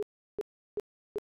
sine tone bursts, 415.6 Hz, G#4, 1 cent sharp, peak -29 dBFS, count 4, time 0-1.184 s, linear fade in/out 0 ms, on 26 ms, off 360 ms, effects none

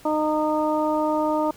harmonic tone, 306.6 Hz, D#4, 25 cents flat, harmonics 1 / 2 / 3 / 4, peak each -24 / -24 / -25 / -31 dBFS, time 0.05-1.51 s, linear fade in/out 5 ms, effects pink hiss -49 dBFS RMS until 1.56 s

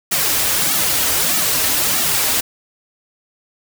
white noise with flanger, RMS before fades -17 dBFS, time 0.11-2.41 s, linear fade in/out 10 ms, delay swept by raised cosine 1.9 to 5.8 ms, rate 1.6 Hz, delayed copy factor -0.75, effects none

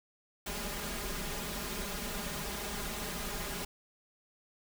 pink noise with comb filter, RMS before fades -38 dBFS, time 0.46-3.65 s, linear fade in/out 5 ms, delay 4.9 ms, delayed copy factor +1, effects none

